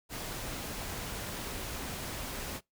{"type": "noise", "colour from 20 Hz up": "pink", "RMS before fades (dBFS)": -39, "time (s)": [0.09, 2.61], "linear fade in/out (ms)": 50, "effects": ["noise-tail reverb RT60 0.2 s tail -26 dB re dry"]}